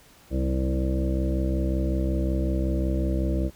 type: harmonic tone with a mistuned harmonic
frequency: 65.41 Hz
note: C2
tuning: in tune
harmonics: 1 / 2 / 3 / 4 / 5 / 7 / 8 / 9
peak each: -24 / -33 / -31 / -36 / -30 / -39 / -38 / -36 dBFS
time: 0.3-3.51 s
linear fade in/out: 50 ms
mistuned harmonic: 3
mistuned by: -31 cents
effects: pink hiss -54 dBFS RMS until 3.55 s